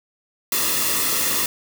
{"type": "noise with comb filter", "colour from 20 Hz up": "white", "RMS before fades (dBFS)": -21, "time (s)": [0.52, 1.46], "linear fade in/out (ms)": 2, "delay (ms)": 1.3, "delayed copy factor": -0.65, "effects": []}